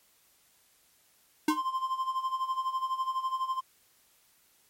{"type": "tone with exponential decay", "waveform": "square", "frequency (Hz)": 307.3, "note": "D#4", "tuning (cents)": -21, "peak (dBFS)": -20, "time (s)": [1.48, 1.62], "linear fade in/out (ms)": 5, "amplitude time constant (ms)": 30}
{"type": "tone with tremolo", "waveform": "triangle", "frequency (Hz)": 1046.5, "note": "C6", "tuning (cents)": 0, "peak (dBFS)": -24, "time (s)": [1.49, 3.61], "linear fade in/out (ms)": 20, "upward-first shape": "sine", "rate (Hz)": 12, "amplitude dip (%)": 75}
{"effects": ["white hiss -65 dBFS RMS until 4.69 s", "MP3 64 kbps"]}